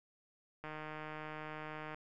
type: click train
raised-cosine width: 0.5 ms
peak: -30 dBFS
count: 202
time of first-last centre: 0.64-1.945 s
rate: 154 Hz
effects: none